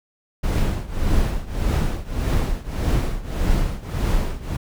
brown noise with tremolo, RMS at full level -17 dBFS, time 0.43-4.57 s, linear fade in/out 10 ms, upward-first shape triangle, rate 1.7 Hz, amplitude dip 90%, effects none

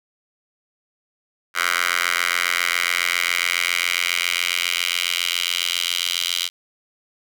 10% pulse tone with high-pass filter sweep, 87.31 Hz, F2, in tune, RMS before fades -22 dBFS, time 1.54-6.5 s, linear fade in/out 50 ms, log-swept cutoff 1600 to 3300 Hz, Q 2.6, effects none

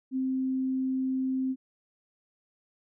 sine tone, 261.6 Hz, C4, in tune, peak -26 dBFS, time 0.11-1.56 s, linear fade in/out 50 ms, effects none

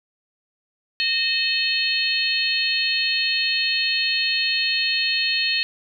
harmonic tone with a mistuned harmonic, 615 Hz, D#5, 20 cents flat, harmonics 3 / 4 / 5 / 6 / 7, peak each -28 / -24 / -26 / -30 / -23 dBFS, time 1-5.63 s, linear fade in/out 0 ms, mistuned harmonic 4, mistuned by +89 cents, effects none

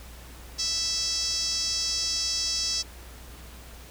5% pulse tone with band-pass filter, 659.3 Hz, E5, in tune, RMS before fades -28 dBFS, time 0.58-2.83 s, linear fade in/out 20 ms, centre 5300 Hz, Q 4.7, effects added 60 Hz sine -44 dBFS peak until 3.9 s + pink hiss -48 dBFS RMS until 3.9 s

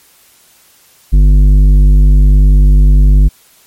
triangle tone with tanh clipping, 49.39 Hz, G1, 14 cents sharp, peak -4 dBFS, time 1.12-3.29 s, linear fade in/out 20 ms, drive 14 dB, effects white hiss -46 dBFS RMS until 3.66 s + MP3 64 kbps

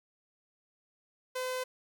sawtooth tone, 510 Hz, C5, 44 cents flat, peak -29 dBFS, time 1.35-1.64 s, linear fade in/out 10 ms, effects 10-bit

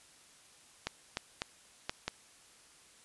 clicks, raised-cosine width 0.2 ms, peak -16 dBFS, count 5, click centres 0.87 / 1.171 / 1.419 / 1.895 / 2.08 s, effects white hiss -60 dBFS RMS until 3.04 s + resampled to 24000 Hz

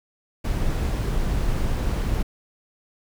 brown noise, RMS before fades -23 dBFS, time 0.44-2.23 s, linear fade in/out 10 ms, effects none

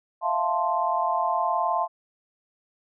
sine chord, F major seventh, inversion third, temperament equal, 659.3 / 698.5 / 880 / 1046.5 Hz, E5 / F5 / A5 / C6, 0 / 0 / 0 / 0 cents, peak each -30 / -27 / -27 / -26 dBFS, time 0.21-1.88 s, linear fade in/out 50 ms, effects none

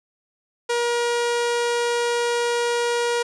sawtooth tone, 476.2 Hz, A#4, 37 cents sharp, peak -16 dBFS, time 0.69-3.23 s, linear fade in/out 10 ms, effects resampled to 22050 Hz + 8-bit

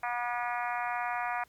harmonic tone, 241.6 Hz, B3, 38 cents flat, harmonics 3 / 4 / 5 / 6 / 7 / 8 / 9 / 10, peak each -34 / -36 / -38 / -40 / -41 / -42 / -43 / -44 dBFS, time 0.03-1.44 s, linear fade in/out 5 ms, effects pink hiss -64 dBFS RMS until 1.48 s + MP3 96 kbps

